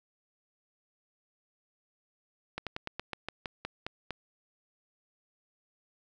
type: slowing click train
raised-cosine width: 0.3 ms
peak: -19 dBFS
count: 11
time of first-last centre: 2.58-4.107 s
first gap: 87 ms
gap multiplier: 1.12
effects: none